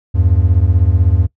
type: beating tone pair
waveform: triangle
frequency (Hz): 80.5 / 96.5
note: E2 / G2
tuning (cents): -41 / -27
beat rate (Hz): 16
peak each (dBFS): -10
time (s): 0.14-1.27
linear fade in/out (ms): 20
effects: noise-tail reverb RT60 0.1 s tail -19 dB re dry